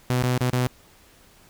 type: tone with dropouts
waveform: sawtooth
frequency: 125.3 Hz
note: B2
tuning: 25 cents sharp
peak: -16 dBFS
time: 0.1-0.67 s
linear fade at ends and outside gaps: 0 ms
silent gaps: 0.224-0.236 / 0.377-0.408 / 0.501-0.53 s
effects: pink hiss -54 dBFS RMS until 1.49 s